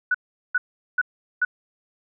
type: tone bursts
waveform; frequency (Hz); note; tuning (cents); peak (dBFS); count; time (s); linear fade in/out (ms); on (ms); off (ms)
sine; 1480; F#6; 0; -17; 4; 0.11-1.45; 5; 35; 400
effects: none